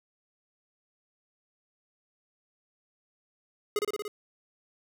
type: tone with echo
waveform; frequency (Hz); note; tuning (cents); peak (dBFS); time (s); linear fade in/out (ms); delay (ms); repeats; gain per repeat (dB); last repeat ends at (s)
square; 417.7; G#4; +10; -25; 3.76-3.79; 2; 58; 5; -2; 4.08
effects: none